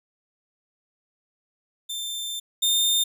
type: tone pair in turn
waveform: sawtooth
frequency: 3575 / 3625 Hz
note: A7 / A#7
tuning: +27 / -49 cents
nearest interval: unison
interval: 24 cents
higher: second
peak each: -26 / -16 dBFS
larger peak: second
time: 1.89-2.4 / 2.62-3.04 s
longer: first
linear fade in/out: 10 ms
effects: none